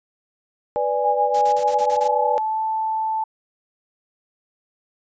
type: chord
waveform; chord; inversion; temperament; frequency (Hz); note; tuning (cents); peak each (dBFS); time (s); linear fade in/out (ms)
sine; G# diminished; first; equal with one note detuned; 493.9 / 587.3 / 827.3; B4 / D5 / G#5; 0 / 0 / -7; -23; 0.76-2.38; 0
type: tone with pitch glide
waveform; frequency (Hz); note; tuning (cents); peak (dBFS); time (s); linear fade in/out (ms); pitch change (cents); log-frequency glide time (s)
sine; 820 to 878.9; G#5 to A5; -22 to -2; -20; 1.04-3.24; 5; +120; 1.28-2.63
type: noise bursts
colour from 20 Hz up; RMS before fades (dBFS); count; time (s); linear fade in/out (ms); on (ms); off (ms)
white; -35; 7; 1.34-2.081; 5; 75; 36
effects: resampled to 16000 Hz